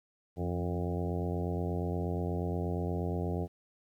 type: harmonic tone with a mistuned harmonic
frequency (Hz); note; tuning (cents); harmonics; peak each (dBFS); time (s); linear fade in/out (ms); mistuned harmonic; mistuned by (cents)
88.4; F2; +22; 1 / 2 / 3 / 4 / 5 / 6 / 7 / 8 / 9; -34 / -36 / -41 / -40 / -40 / -46 / -45 / -45 / -47; 0.36-3.48; 50; 2; -63
effects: 11-bit